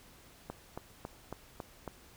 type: click train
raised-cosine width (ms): 1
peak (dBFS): -25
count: 6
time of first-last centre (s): 0.5-1.877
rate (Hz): 3.63
effects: pink hiss -58 dBFS RMS until 2.16 s